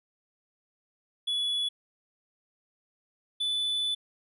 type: tone pair in turn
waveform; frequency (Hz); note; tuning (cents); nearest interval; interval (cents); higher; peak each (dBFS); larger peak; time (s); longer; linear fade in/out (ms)
triangle; 3406 / 3486; G#7 / A7; +43 / -17; unison; 40; second; -25; neither; 1.27-1.69 / 3.4-3.95; second; 10
effects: resampled to 32000 Hz